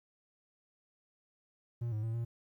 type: tone with pitch steps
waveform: triangle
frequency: 118.2 / 107.6 / 113.2 / 116.9 Hz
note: A#2 / A2 / A2 / A#2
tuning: +24 / -38 / +50 / +5 cents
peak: -31 dBFS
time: 1.81-2.25 s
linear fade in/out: 10 ms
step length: 110 ms
effects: 12-bit